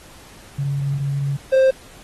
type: tone pair in turn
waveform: sine / triangle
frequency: 140 / 527.6 Hz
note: C#3 / C5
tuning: +18 / +14 cents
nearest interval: octave + major seventh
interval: 2296 cents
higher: second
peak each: -19 / -9 dBFS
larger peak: second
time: 0.58-1.37 / 1.52-1.71 s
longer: first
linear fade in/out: 10 ms
effects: pink hiss -45 dBFS RMS until 2.03 s + AAC 32 kbps